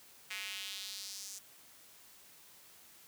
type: tone with high-pass filter sweep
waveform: square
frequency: 99 Hz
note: G2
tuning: 18 cents sharp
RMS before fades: -44 dBFS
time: 0.3-1.39 s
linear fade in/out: 10 ms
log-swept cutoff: 2200 to 6700 Hz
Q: 2.3
effects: white hiss -59 dBFS RMS until 3.07 s + high-pass 60 Hz 12 dB/octave

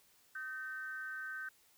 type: tone with amplitude modulation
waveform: sine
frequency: 1541 Hz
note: G6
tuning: 30 cents flat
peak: -37 dBFS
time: 0.35-1.49 s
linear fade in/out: 5 ms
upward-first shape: sine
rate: 283 Hz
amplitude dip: 70%
effects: white hiss -68 dBFS RMS until 1.77 s

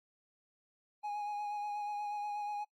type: tone with vibrato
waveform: triangle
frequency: 829 Hz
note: G#5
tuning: 3 cents flat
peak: -34 dBFS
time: 1.03-2.65 s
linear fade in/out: 20 ms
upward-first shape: sine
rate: 8.3 Hz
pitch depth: 20 cents each way
effects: noise-tail reverb RT60 0.1 s tail -23 dB re dry + AAC 64 kbps

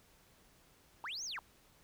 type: linear two-way sweep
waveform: sine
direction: up then down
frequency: 822 to 6700 to 822 Hz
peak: -38 dBFS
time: 1.04-1.39 s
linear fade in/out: 0 ms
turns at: 1.24 s
effects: tanh soft clip ceiling -37 dBFS + pink hiss -66 dBFS RMS until 1.83 s

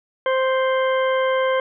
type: harmonic tone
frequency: 523.3 Hz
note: C5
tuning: in tune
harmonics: 1 / 2 / 3 / 4 / 6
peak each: -18 / -24 / -28 / -30 / -34 dBFS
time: 0.26-1.6 s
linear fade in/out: 2 ms
effects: none

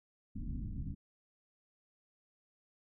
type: low-pass noise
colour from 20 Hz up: pink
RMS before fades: -40 dBFS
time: 0.35-0.95 s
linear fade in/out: 10 ms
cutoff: 270 Hz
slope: 48 dB/octave
effects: none

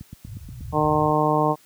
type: click train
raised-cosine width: 5 ms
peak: -23 dBFS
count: 7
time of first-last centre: 0.01-0.729 s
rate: 8.34 Hz
type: low-pass noise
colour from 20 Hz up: white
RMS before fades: -34 dBFS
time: 0.27-1.12 s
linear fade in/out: 5 ms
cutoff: 140 Hz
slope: 96 dB/octave
type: harmonic tone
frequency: 152.2 Hz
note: D#3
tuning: 38 cents flat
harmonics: 1 / 2 / 3 / 4 / 5 / 6 / 7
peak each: -25 / -25 / -25 / -25 / -25 / -25 / -25 dBFS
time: 0.72-1.56 s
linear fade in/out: 50 ms
effects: white hiss -55 dBFS RMS until 1.65 s + high-pass 60 Hz 12 dB/octave

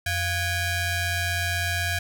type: ring-modulated tone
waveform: sawtooth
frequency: 784 Hz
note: G5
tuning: in tune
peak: -17 dBFS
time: 0.06-1.99 s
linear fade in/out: 5 ms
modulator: 872 Hz
effects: none

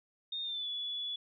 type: tone with pitch glide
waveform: sine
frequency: 3668 to 3422 Hz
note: A#7 to A7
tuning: -29 to -49 cents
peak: -35 dBFS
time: 0.32-1.16 s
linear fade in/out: 5 ms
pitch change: -120 cents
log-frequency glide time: 0.43-0.68 s
effects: none

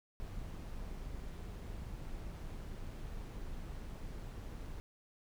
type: noise with amplitude modulation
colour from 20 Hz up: brown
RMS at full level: -43 dBFS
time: 0.2-4.8 s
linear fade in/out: 0 ms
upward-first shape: sine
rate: 168 Hz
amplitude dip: 25%
effects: none

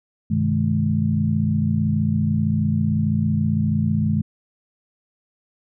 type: tone cluster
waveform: sine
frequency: 98.8 / 130.6 / 156.9 / 212.2 Hz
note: G2 / C3 / D#3 / G#3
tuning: +14 / -3 / +15 / +38 cents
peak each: -23 / -27 / -22 / -21 dBFS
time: 0.3-4.22 s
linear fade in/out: 10 ms
effects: none

